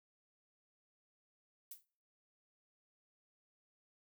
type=noise with exponential decay; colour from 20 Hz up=violet; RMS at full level=-45 dBFS; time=1.71-1.85 s; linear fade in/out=5 ms; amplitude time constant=30 ms; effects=noise-tail reverb RT60 0.5 s tail -24 dB re dry